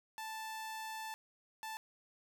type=tone bursts at uneven times; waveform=sawtooth; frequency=880 Hz; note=A5; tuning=in tune; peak=-38 dBFS; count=2; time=0.18-1.14 / 1.63-1.77 s; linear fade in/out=0 ms; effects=none